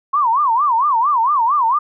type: tone with vibrato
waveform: sine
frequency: 1040 Hz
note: C6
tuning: 11 cents flat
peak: -12 dBFS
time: 0.13-1.79 s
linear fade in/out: 10 ms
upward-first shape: sine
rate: 4.4 Hz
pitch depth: 260 cents each way
effects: none